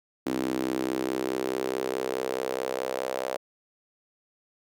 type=tone with high-pass filter sweep; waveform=sawtooth; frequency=64.7 Hz; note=C2; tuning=19 cents flat; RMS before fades=-30 dBFS; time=0.26-3.37 s; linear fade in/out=5 ms; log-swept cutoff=290 to 560 Hz; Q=3.7; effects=none